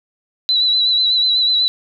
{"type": "tone with vibrato", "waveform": "sine", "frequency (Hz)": 3969, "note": "B7", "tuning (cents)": 8, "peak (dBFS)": -12, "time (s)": [0.49, 1.68], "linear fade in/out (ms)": 0, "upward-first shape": "sine", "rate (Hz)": 8.1, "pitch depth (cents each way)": 40, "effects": []}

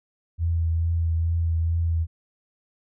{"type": "tone with vibrato", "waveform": "sine", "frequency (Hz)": 83, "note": "E2", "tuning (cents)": 12, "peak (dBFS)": -20, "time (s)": [0.38, 2.07], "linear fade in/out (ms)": 50, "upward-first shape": "triangle", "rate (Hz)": 2.3, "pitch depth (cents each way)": 25, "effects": []}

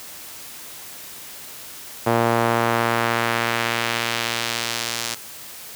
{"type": "tone with band-pass filter sweep", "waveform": "sawtooth", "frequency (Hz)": 116.54, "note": "A#2", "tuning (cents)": 0, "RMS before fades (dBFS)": -22, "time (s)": [2.06, 5.15], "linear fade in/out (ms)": 10, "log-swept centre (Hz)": [730, 6200], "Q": 0.86, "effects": ["white hiss -38 dBFS RMS until 5.75 s", "high-pass 60 Hz 12 dB/octave"]}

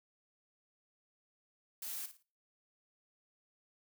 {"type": "noise with echo", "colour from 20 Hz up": "blue", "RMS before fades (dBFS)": -42, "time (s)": [1.82, 2.06], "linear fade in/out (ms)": 5, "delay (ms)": 56, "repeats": 3, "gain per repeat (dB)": -11, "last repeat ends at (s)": 2.228, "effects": ["noise-tail reverb RT60 0.4 s tail -24 dB re dry"]}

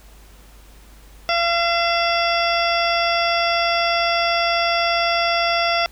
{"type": "harmonic tone with a mistuned harmonic", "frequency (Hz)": 683, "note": "F5", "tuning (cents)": -39, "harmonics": [1, 2, 3, 4, 5, 7, 8], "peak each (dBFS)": [-20, -23, -25, -26, -27, -28, -29], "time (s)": [1.29, 5.86], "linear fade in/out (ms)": 0, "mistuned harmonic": 4, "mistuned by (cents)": -32, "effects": ["added 50 Hz sine -44 dBFS peak until 5.91 s", "pink hiss -50 dBFS RMS until 5.91 s"]}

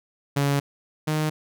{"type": "tone pair in turn", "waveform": "sawtooth", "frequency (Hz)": [141.2, 154.24], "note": ["C#3", "D#3"], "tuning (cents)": [32, -15], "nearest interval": "major second", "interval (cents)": 153, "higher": "second", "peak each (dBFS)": [-16, -18], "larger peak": "first", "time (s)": [[0.36, 0.6], [1.07, 1.3]], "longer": "first", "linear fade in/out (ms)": 10, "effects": []}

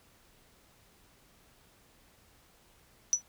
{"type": "tone with exponential decay", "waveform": "sine", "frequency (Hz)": 5920, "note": "F#8", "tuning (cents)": 0, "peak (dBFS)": -18, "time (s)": [3.13, 3.22], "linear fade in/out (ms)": 0, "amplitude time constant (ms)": 19, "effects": ["pink hiss -63 dBFS RMS until 3.28 s"]}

